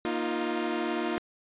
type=chord; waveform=sawtooth; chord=Bb suspended fourth; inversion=none; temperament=equal with one note detuned; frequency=236.9 / 311.1 / 349.2 Hz; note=Bb3 / Eb4 / F4; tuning=+28 / 0 / 0 cents; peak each=-30 / -29 / -27 dBFS; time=0.05-1.18 s; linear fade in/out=0 ms; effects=resampled to 8000 Hz